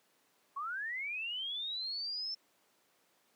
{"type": "linear sweep", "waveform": "sine", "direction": "up", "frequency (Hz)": [1072, 5360], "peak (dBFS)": -36, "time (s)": [0.56, 2.35], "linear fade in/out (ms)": 10, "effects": ["pink hiss -71 dBFS RMS until 3.35 s", "high-pass 300 Hz 12 dB/octave"]}